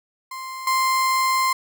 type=tone with level steps; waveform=35% pulse; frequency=1046.5 Hz; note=C6; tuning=in tune; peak=-29 / -16 dBFS; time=0.31-1.53 s; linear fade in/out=5 ms; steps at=0.67 s; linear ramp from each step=2 ms; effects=none